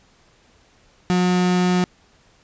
35% pulse tone, 180.5 Hz, F#3, 43 cents flat, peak -14 dBFS, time 1.1-1.84 s, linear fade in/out 0 ms, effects pink hiss -56 dBFS RMS until 2.43 s + resampled to 16000 Hz

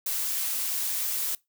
blue noise, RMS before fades -29 dBFS, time 0.06-1.35 s, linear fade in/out 2 ms, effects noise-tail reverb RT60 0.2 s tail -23 dB re dry

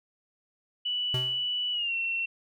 sine tone with pitch glide, 2960 to 2714 Hz, F#7 to E7, 0 to +50 cents, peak -27 dBFS, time 0.85-2.26 s, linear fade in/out 10 ms, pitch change -150 cents, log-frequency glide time 1.72-1.94 s
square tone with exponential decay, 126.7 Hz, B2, 45 cents sharp, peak -27 dBFS, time 1.14-1.48 s, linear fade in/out 2 ms, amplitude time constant 73 ms
effects none

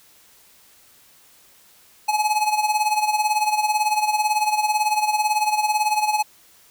square tone with tremolo, 849 Hz, G#5, 38 cents sharp, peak -16 dBFS, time 2.08-6.23 s, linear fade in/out 10 ms, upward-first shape sine, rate 18 Hz, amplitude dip 70%, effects white hiss -53 dBFS RMS until 6.7 s

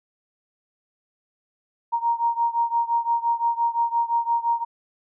sine beating tone pair, 932.3 / 938.1 Hz, A#5 / A#5, 0 / +11 cents, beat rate 5.8 Hz, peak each -22 / -24 dBFS, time 1.92-4.65 s, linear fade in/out 20 ms, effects none

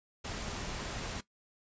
pink noise, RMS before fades -39 dBFS, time 0.24-1.21 s, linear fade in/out 10 ms, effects noise-tail reverb RT60 0.1 s tail -17 dB re dry + resampled to 16000 Hz

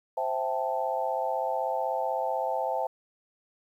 sine chord, A minor seventh, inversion first, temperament equal, 523.3 / 659.3 / 784 / 880 Hz, C5 / E5 / G5 / A5, 0 / 0 / 0 / 0 cents, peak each -32 dBFS, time 0.17-2.87 s, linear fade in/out 5 ms, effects 10-bit

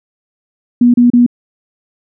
sine tone bursts, 242.1 Hz, B3, 34 cents flat, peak -4 dBFS, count 3, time 0.81-1.264 s, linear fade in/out 5 ms, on 130 ms, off 32 ms, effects none

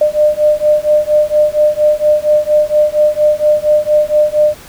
sine beating tone pair, 600 / 604.3 Hz, D5 / D5, +37 / +49 cents, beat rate 4.3 Hz, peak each -11 dBFS, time 0.01-4.55 s, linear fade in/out 5 ms, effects pink hiss -36 dBFS RMS until 4.68 s

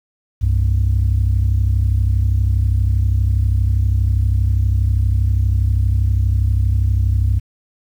sine tone pair together, 65.55 / 98 Hz, C2 / G2, +4 / 0 cents, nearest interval perfect fifth, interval 696 cents, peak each -14 dBFS, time 0.41-7.4 s, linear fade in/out 20 ms, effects tanh soft clip ceiling -8 dBFS + 8-bit

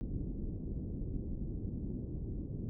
pink low-pass noise, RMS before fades -39 dBFS, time 0.01-2.69 s, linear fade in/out 0 ms, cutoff 330 Hz, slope 24 dB/octave, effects none

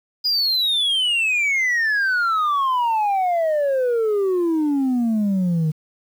sine exponential sweep, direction down, 4978 to 152 Hz, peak -14 dBFS, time 0.24-5.72 s, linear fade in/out 20 ms, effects tanh soft clip ceiling -16 dBFS + 8-bit

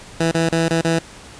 15% pulse tone with dropouts, 164.81 Hz, E3, in tune, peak -9 dBFS, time 0.2-0.99 s, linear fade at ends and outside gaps 5 ms, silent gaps 0.314-0.345 / 0.491-0.522 / 0.684-0.706 / 0.814-0.846 s, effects pink hiss -40 dBFS RMS until 1.39 s + resampled to 22050 Hz

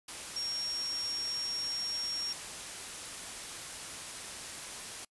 sine tone in noise, 5560 Hz, F8, 9 cents flat, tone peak -33 dBFS, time 0.36-2.33 s, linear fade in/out 5 ms, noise white, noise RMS -42 dBFS, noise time 0.08-5.05 s, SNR +6 dB, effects noise-tail reverb RT60 0.1 s tail -26 dB re dry + resampled to 24000 Hz

